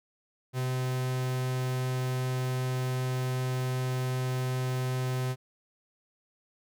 45% pulse tone, 128.2 Hz, C3, 35 cents flat, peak -28 dBFS, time 0.53-5.36 s, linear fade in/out 50 ms, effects none

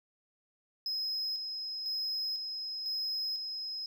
sine tone with tremolo, 5110 Hz, D#8, 45 cents sharp, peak -29 dBFS, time 0.86-3.86 s, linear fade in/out 2 ms, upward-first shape square, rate 1 Hz, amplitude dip 50%, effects tanh soft clip ceiling -31 dBFS + 11-bit

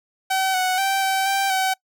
sawtooth tone with pitch steps, 763 / 741 / 778 / 770 / 783 / 760 Hz, G5 / F#5 / G5 / G5 / G5 / F#5, -47 / +2 / -13 / -31 / -2 / +46 cents, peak -15 dBFS, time 0.3-1.74 s, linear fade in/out 10 ms, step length 240 ms, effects noise-tail reverb RT60 0.1 s tail -24 dB re dry

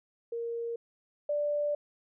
sine tone pair in turn, 466.2 / 587.4 Hz, A#4 / D5, 0 / 0 cents, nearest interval major third, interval 400 cents, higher second, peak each -32 / -27 dBFS, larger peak second, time 0.32-0.76 / 1.29-1.75 s, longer second, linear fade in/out 5 ms, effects none

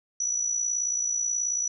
sine tone with amplitude modulation, 5900 Hz, F#8, 6 cents flat, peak -22 dBFS, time 0.2-1.68 s, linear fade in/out 5 ms, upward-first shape sine, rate 58.5 Hz, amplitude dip 60%, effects none

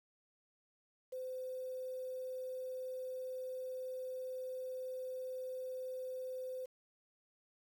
sine tone with quantisation, 513 Hz, C5, 34 cents flat, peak -40 dBFS, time 1.12-6.66 s, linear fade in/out 10 ms, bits 10, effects none

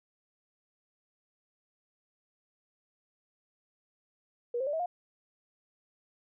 sine tone with pitch steps, 479.5 / 529 / 583.6 / 643.8 / 710.2 Hz, A#4 / C5 / D5 / E5 / F5, +49 / +19 / -11 / -41 / +29 cents, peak -29 dBFS, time 4.54-4.86 s, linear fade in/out 5 ms, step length 64 ms, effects none

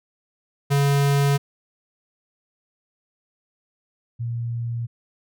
square / sine tone pair in turn, 141 / 117.6 Hz, C#3 / A#2, +30 / +16 cents, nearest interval minor third, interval 314 cents, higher first, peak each -17 / -24 dBFS, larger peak first, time 0.7-1.38 / 4.19-4.87 s, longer neither, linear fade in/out 20 ms, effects none

